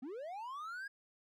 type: linear sweep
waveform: triangle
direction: up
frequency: 233.1 to 1661.2 Hz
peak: -40 dBFS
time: 0.02-0.88 s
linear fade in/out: 10 ms
effects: none